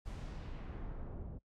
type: noise with low-pass filter sweep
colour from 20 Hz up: brown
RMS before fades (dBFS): -44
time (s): 0.05-1.39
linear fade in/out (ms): 20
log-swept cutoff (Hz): 10000 to 530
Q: 0.86
effects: noise-tail reverb RT60 0.1 s tail -23 dB re dry